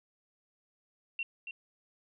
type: tone with echo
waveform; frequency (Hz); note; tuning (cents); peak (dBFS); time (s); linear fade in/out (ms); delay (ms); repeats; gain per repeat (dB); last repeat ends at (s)
sine; 2733; F7; -38; -32; 1.19-1.23; 2; 280; 1; -7; 1.51
effects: none